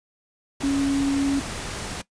sine tone in noise, 277.2 Hz, C#4, in tune, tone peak -19 dBFS, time 0.63-1.4 s, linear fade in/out 10 ms, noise pink, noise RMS -32 dBFS, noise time 0.6-2.02 s, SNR +10 dB, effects noise-tail reverb RT60 0.1 s tail -18 dB re dry + resampled to 22050 Hz

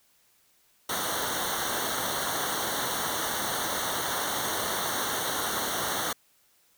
pink noise with comb filter, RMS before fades -30 dBFS, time 0.89-6.13 s, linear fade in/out 5 ms, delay 0.4 ms, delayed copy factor -1, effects white hiss -65 dBFS RMS until 6.77 s

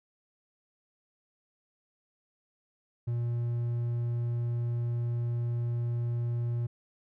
triangle tone, 118.9 Hz, A#2, 35 cents sharp, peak -26 dBFS, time 3.07-6.67 s, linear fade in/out 10 ms, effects none

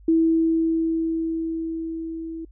sine tone with level ramp, 326.2 Hz, E4, 18 cents flat, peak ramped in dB -14 to -30 dBFS, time 0.08-2.45 s, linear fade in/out 5 ms, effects noise-tail reverb RT60 0.1 s tail -26 dB re dry + added 50 Hz sine -45 dBFS peak until 2.51 s

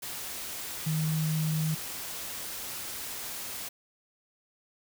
sine tone in noise, 156.8 Hz, D#3, 14 cents sharp, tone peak -26 dBFS, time 0.86-1.75 s, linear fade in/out 10 ms, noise white, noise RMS -38 dBFS, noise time 0.02-3.69 s, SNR +9 dB, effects none

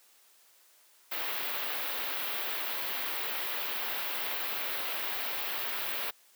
white band-stop noise, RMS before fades -34 dBFS, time 1.11-6.11 s, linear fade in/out 10 ms, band 3800 to 15000 Hz, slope 24 dB/octave, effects white hiss -62 dBFS RMS until 6.35 s + high-pass 400 Hz 12 dB/octave

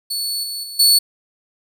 sawtooth tone with level steps, 4435 Hz, C#8, in tune, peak -18 / -22 / -27 / -7 dBFS, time 0.1-0.99 s, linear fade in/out 10 ms, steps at 0.43 / 0.63 / 0.79 s, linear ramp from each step 10 ms, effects none

